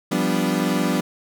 35% pulse chord, G dominant seventh, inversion third, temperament equal, 174.61 / 196 / 246.9 / 293.7 Hz, F3 / G3 / B3 / D4, 0 / 0 / 0 / 0 cents, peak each -23 dBFS, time 0.11-1.01 s, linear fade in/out 10 ms, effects none

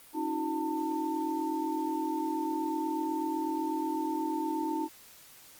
sine tone cluster, 276.7 / 316.2 / 364.4 / 896 Hz, C#4 / D#4 / F#4 / A5, -3 / +28 / -26 / +31 cents, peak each -38 / -32 / -39 / -34 dBFS, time 0.13-4.89 s, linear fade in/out 50 ms, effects white hiss -54 dBFS RMS until 5.59 s + Opus 32 kbps

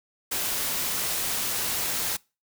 white noise, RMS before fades -28 dBFS, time 0.31-2.17 s, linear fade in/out 10 ms, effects noise-tail reverb RT60 0.3 s tail -25 dB re dry

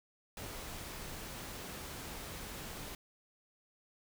pink noise, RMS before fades -45 dBFS, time 0.37-2.95 s, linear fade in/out 2 ms, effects none

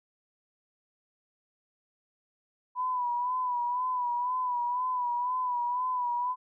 sine tone with vibrato, 987.8 Hz, B5, in tune, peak -27 dBFS, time 2.75-6.36 s, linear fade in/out 50 ms, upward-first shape sine, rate 2 Hz, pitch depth 50 cents each way, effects none

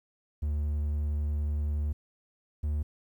triangle tone pair in turn, 74.1 / 74.96 Hz, D2 / D2, +16 / +36 cents, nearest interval unison, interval 20 cents, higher second, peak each -25 dBFS, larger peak neither, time 0.42-1.93 / 2.63-2.83 s, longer first, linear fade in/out 10 ms, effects 11-bit

